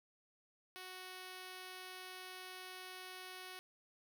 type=tone; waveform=5% pulse; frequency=370 Hz; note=F#4; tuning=in tune; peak=-37 dBFS; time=0.76-3.59 s; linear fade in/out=0 ms; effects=none